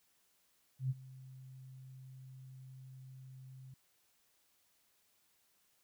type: tone with ADSR envelope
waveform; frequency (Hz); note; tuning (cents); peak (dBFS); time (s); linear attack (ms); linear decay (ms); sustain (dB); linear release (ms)
sine; 130.81; C3; 0; -30; 0.79-3.74; 110; 33; -20; 3
effects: white hiss -74 dBFS RMS until 5.83 s